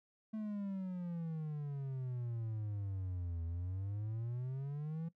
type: exponential two-way sweep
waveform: triangle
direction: down then up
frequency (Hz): 220 to 82.41 to 167.8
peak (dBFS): -36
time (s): 0.33-5.09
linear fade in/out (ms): 10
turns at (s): 3.44
effects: noise-tail reverb RT60 0.1 s tail -18 dB re dry